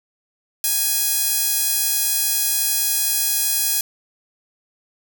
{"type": "tone with high-pass filter", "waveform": "sawtooth", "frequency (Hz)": 830.6, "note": "G#5", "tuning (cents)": 0, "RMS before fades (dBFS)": -20, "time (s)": [0.64, 3.81], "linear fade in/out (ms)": 2, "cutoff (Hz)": 7800, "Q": 0.6, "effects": []}